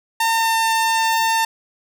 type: tone with pitch glide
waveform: sawtooth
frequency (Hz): 908 to 900.7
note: A#5 to A5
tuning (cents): -46 to +40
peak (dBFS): -12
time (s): 0.2-1.45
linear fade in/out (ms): 5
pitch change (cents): -14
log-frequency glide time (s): 0.33-0.57
effects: none